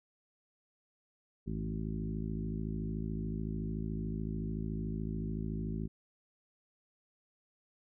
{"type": "harmonic tone with a mistuned harmonic", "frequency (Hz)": 53.7, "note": "A1", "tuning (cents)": -41, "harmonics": [1, 2, 3, 4, 5, 6, 7], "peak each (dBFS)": [-40, -43, -39, -40, -46, -48, -48], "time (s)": [1.46, 5.88], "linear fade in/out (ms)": 20, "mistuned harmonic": 2, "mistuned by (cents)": -41, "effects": []}